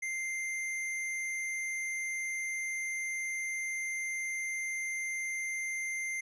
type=tone; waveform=square; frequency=2093 Hz; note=C7; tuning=in tune; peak=-34 dBFS; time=0.02-6.21 s; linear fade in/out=10 ms; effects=resampled to 24000 Hz